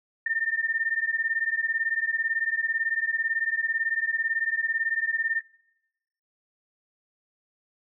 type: beating tone pair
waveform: sine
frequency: 1800 / 1818 Hz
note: A6 / A#6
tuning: +39 / -44 cents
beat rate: 18 Hz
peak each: -27 dBFS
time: 0.26-5.41 s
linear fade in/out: 5 ms
effects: noise-tail reverb RT60 1.0 s tail -24 dB re dry